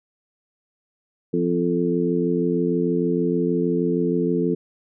harmonic tone with a mistuned harmonic, 86.4 Hz, F2, 18 cents flat, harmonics 2 / 3 / 4 / 5, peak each -24 / -24 / -24 / -24 dBFS, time 1.33-4.55 s, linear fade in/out 10 ms, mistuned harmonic 5, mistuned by +24 cents, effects none

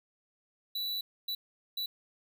square tone bursts at uneven times, 3951 Hz, B7, in tune, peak -33 dBFS, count 3, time 0.75-1.01 / 1.28-1.35 / 1.77-1.86 s, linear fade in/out 5 ms, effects none

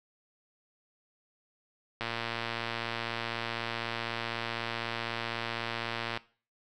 click train, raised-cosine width 0.3 ms, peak -17 dBFS, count 484, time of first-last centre 2.01-6.174 s, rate 116 Hz, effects noise-tail reverb RT60 0.4 s tail -19 dB re dry

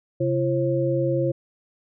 sine tone cluster, 134.5 / 340.4 / 536 Hz, C3 / F4 / C5, +48 / -44 / +42 cents, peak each -24 dBFS, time 0.2-1.32 s, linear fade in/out 10 ms, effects none

